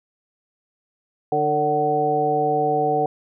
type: harmonic tone with a mistuned harmonic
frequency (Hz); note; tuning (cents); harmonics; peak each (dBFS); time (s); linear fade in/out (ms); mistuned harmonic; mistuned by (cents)
150; D3; +37; 1 / 2 / 3 / 4 / 5; -30 / -29 / -22 / -28 / -20; 1.32-3.06; 2; 4; -63
effects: none